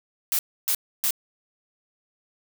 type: noise bursts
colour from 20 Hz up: blue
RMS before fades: -23 dBFS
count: 3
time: 0.32-1.107 s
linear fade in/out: 0 ms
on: 69 ms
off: 290 ms
effects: none